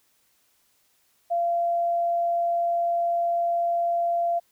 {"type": "tone", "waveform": "sine", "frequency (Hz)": 687, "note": "F5", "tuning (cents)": -29, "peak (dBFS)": -21, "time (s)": [1.3, 4.4], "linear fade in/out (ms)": 20, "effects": ["white hiss -66 dBFS RMS until 4.51 s"]}